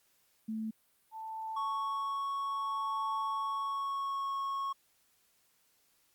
sine tone, 220 Hz, A3, in tune, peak -34 dBFS, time 0.48-0.71 s, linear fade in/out 10 ms
sine tone with tremolo, 884 Hz, A5, 8 cents sharp, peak -36 dBFS, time 1.11-3.97 s, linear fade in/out 50 ms, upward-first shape triangle, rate 0.62 Hz, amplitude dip 95%
triangle tone with pitch glide, 1108.7 to 1097.9 Hz, C#6 to C#6, 0 to -17 cents, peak -31 dBFS, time 1.56-4.73 s, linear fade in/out 10 ms, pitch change -17 cents, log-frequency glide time 3.67-4.38 s
effects white hiss -71 dBFS RMS until 6.14 s + Opus 48 kbps

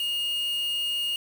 triangle tone with quantisation, 2851 Hz, F7, 35 cents sharp, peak -24 dBFS, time 0-1.16 s, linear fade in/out 2 ms, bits 6, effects none

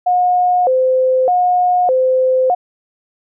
sine tone with vibrato, 610 Hz, D#5, 34 cents flat, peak -10 dBFS, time 0.06-2.55 s, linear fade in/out 10 ms, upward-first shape square, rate 0.82 Hz, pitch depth 290 cents each way, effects none

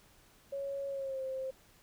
sine tone with pitch glide, 554.4 to 526.9 Hz, C#5 to C5, 0 to +12 cents, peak -35 dBFS, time 0.52-1.51 s, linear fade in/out 10 ms, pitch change -88 cents, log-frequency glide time 0.89-1.22 s, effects pink hiss -63 dBFS RMS until 1.82 s

